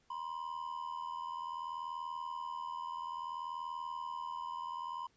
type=ring-modulated tone; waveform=triangle; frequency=1000 Hz; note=B5; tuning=21 cents sharp; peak=-34 dBFS; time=0.1-5.07 s; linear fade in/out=5 ms; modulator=40.3 Hz; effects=pink hiss -72 dBFS RMS until 5.16 s + resampled to 16000 Hz